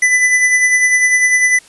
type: tone with tremolo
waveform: square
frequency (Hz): 1998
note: B6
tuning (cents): +20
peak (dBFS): -8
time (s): 0.02-1.59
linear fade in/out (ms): 5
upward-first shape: sine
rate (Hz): 10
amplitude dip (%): 45
effects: white hiss -44 dBFS RMS until 1.68 s + resampled to 24000 Hz